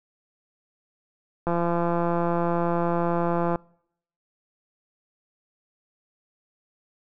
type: click train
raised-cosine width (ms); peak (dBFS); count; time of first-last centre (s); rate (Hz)
1; -12; 358; 1.47-3.558; 171
effects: noise-tail reverb RT60 0.7 s tail -26 dB re dry